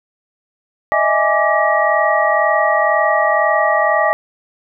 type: tone cluster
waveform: sine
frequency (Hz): 615 / 657 / 829 / 1168 / 1906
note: D#5 / E5 / G#5 / D6 / A#6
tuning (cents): -20 / -6 / -3 / -10 / +38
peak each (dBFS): -18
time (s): 0.92-4.13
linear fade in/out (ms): 0
effects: none